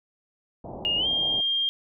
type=low-pass noise; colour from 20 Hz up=white; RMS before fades=-38 dBFS; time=0.64-1.41 s; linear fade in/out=5 ms; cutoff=840 Hz; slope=48 dB/octave
type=tone with pitch glide; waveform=sine; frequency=2841 to 3207 Hz; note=F7 to G7; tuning=+29 to +39 cents; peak=-22 dBFS; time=0.85-1.69 s; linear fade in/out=0 ms; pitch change=+210 cents; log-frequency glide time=0.97-1.07 s
effects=none